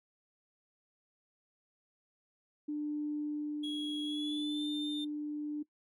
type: tone with tremolo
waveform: sine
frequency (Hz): 297.7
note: D4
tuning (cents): +24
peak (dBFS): -32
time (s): 2.68-5.63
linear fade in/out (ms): 10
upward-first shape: sine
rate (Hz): 0.67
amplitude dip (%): 25
type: tone with pitch glide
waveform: triangle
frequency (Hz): 3322 to 3602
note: G#7 to A7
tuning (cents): 0 to +40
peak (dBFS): -37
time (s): 3.63-5.05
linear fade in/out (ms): 10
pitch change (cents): +140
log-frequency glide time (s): 4.04-4.69
effects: noise-tail reverb RT60 0.1 s tail -20 dB re dry + tanh soft clip ceiling -25 dBFS